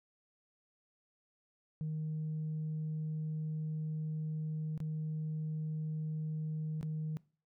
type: tone with dropouts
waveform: sine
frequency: 155.56 Hz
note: D#3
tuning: in tune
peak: -33 dBFS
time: 1.81-7.17 s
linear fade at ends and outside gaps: 0 ms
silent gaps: 4.777-4.803 / 6.811-6.829 s
effects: noise-tail reverb RT60 0.4 s tail -23 dB re dry + tanh soft clip ceiling -32 dBFS